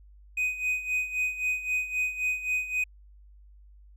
triangle tone with tremolo, 2500 Hz, D#7, 8 cents sharp, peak -22 dBFS, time 0.37-2.84 s, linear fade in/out 5 ms, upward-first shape sine, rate 3.8 Hz, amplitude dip 75%, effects added 50 Hz sine -50 dBFS peak until 3.96 s

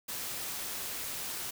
white noise, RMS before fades -38 dBFS, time 0.08-1.51 s, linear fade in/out 10 ms, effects none

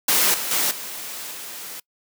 white noise with level steps, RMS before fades -18 / -27 / -21 / -33 / -35 dBFS, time 0.08-1.8 s, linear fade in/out 5 ms, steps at 0.34 / 0.51 / 0.71 / 1.31 s, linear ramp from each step 2 ms, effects noise-tail reverb RT60 0.1 s tail -25 dB re dry + high-pass 200 Hz 12 dB/octave

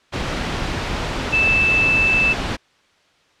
sine tone in noise, 2637 Hz, E7, in tune, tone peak -13 dBFS, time 1.32-2.34 s, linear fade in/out 20 ms, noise pink, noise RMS -23 dBFS, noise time 0.12-2.57 s, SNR +7 dB, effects white hiss -57 dBFS RMS until 3.4 s + low-pass 4000 Hz 12 dB/octave

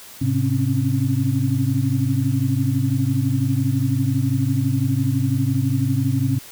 sine tone cluster, 107.8 / 133.6 / 264.8 / 276.9 Hz, A2 / C3 / C4 / C#4, -35 / +36 / +21 / -2 cents, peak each -22 / -20 / -24 / -26 dBFS, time 0.21-6.39 s, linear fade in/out 10 ms, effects white hiss -41 dBFS RMS until 6.51 s

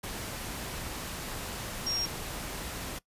sine tone in noise, 5580 Hz, F8, 2 cents flat, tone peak -29 dBFS, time 1.86-2.06 s, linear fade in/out 10 ms, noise pink, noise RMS -38 dBFS, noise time 0.03-2.99 s, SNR +6 dB, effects noise-tail reverb RT60 0.1 s tail -20 dB re dry + resampled to 32000 Hz

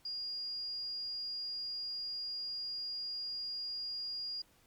sine tone, 4840 Hz, D#8, 49 cents flat, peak -37 dBFS, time 0.05-4.42 s, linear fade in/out 5 ms, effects pink hiss -67 dBFS RMS until 4.66 s + MP3 96 kbps

